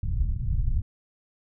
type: low-pass noise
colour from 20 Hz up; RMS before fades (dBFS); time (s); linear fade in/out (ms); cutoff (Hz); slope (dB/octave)
pink; -25; 0.03-0.82; 5; 120; 24
effects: none